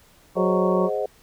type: harmonic tone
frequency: 185 Hz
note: F#3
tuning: in tune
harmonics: 1 / 2 / 3 / 4 / 5 / 6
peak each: -23 / -23 / -26 / -30 / -31 / -28 dBFS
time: 0.35-0.9 s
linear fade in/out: 50 ms
type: chord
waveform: sine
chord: Ab dominant seventh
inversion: none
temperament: equal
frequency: 415.3 / 523.3 / 622.3 / 740 Hz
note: Ab4 / C5 / Eb5 / Gb5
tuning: 0 / 0 / 0 / 0 cents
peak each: -27 / -27 / -28 / -32 dBFS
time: 0.36-1.06 s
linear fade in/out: 5 ms
effects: pink hiss -55 dBFS RMS until 1.22 s